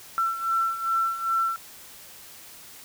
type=beating tone pair; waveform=sine; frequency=1343 / 1345.5 Hz; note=E6 / E6; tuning=+32 / +35 cents; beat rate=2.5 Hz; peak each=-29 / -24 dBFS; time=0.18-1.56 s; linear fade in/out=0 ms; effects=white hiss -46 dBFS RMS until 2.84 s